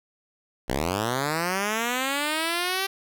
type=linear sweep; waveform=5% pulse; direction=up; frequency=56.8 to 391.9 Hz; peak=-13 dBFS; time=0.68-2.87 s; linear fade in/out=10 ms; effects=none